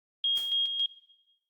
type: tone with tremolo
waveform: sine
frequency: 3256 Hz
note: G#7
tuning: 35 cents flat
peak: -24 dBFS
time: 0.24-0.86 s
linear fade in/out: 2 ms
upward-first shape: square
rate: 3.6 Hz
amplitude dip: 50%
type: noise with exponential decay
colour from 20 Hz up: white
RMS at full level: -41 dBFS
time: 0.37-0.64 s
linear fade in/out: 0 ms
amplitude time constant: 58 ms
effects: noise-tail reverb RT60 1.0 s tail -18 dB re dry + Opus 32 kbps